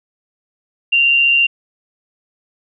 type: tone with amplitude modulation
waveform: sine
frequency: 2773 Hz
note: F7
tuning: 13 cents flat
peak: -8 dBFS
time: 0.92-1.47 s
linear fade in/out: 10 ms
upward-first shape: sine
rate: 135 Hz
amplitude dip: 35%
effects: none